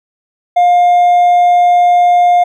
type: tone with hard clipping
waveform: sine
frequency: 708 Hz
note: F5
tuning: 23 cents sharp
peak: -6 dBFS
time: 0.56-2.44 s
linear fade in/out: 10 ms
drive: 2 dB
effects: none